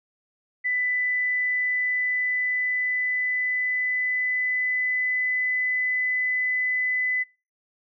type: tone with pitch glide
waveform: sine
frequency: 1993 to 2006 Hz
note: B6 to B6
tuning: +15 to +26 cents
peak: -22 dBFS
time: 0.64-7.24 s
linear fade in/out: 20 ms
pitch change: +11 cents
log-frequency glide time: 0.84-5.19 s
effects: noise-tail reverb RT60 0.3 s tail -23 dB re dry